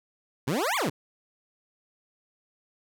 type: exponential two-way sweep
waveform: 20% pulse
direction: up then down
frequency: 116.54 to 1200 to 116.54 Hz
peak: -20 dBFS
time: 0.47-0.9 s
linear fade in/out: 10 ms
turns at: 0.76 s
effects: none